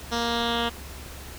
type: tone with low-pass filter sweep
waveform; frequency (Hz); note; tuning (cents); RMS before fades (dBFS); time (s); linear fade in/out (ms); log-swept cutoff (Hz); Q
10% pulse; 234.3; A#3; +9; -26; 0.11-0.7; 20; 5100 to 3000; 3.1
effects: added 69 Hz sine -41 dBFS peak until 1.38 s + pink hiss -42 dBFS RMS until 1.38 s